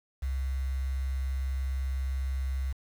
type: tone with quantisation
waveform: sine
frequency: 66.4 Hz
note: C2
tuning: 26 cents sharp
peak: -28 dBFS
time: 0.22-2.73 s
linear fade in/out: 10 ms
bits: 8
effects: none